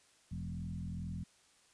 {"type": "tone with frequency modulation", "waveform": "sine", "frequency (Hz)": 130.9, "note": "C3", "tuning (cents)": 1, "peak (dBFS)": -38, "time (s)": [0.31, 1.24], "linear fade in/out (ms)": 10, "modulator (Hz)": 42.3, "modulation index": 1.8, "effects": ["white hiss -67 dBFS RMS until 1.73 s", "resampled to 22050 Hz"]}